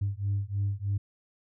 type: beating tone pair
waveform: sine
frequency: 98.4 / 101.6 Hz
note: G2 / G#2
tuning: +7 / -38 cents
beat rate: 3.2 Hz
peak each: -29 dBFS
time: 0.01-0.98 s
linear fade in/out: 10 ms
effects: tanh soft clip ceiling -22 dBFS